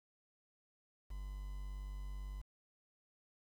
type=tone with quantisation; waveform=triangle; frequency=49 Hz; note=G1; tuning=in tune; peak=-40 dBFS; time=1.1-2.42 s; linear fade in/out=10 ms; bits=10; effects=none